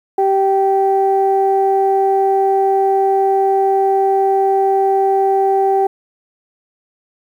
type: tone pair together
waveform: sine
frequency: 389 / 778 Hz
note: G4 / G5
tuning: -13 / -13 cents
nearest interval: octave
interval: 1200 cents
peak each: -13 dBFS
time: 0.18-5.87 s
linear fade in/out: 5 ms
effects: tanh soft clip ceiling -4 dBFS + 8-bit